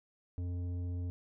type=tone with tanh clipping; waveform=sine; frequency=88.5 Hz; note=F2; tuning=23 cents sharp; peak=-36 dBFS; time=0.38-1.1 s; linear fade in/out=0 ms; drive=10 dB; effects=none